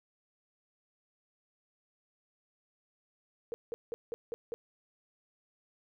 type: tone bursts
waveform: sine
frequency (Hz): 466.2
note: A#4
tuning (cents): 0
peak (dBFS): -34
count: 6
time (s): 3.52-4.54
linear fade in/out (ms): 0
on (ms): 20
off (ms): 180
effects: none